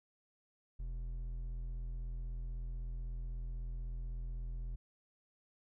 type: tone with hard clipping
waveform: sine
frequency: 41.92 Hz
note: E1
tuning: 30 cents sharp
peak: -40 dBFS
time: 0.79-4.76 s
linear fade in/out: 10 ms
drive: 6 dB
effects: none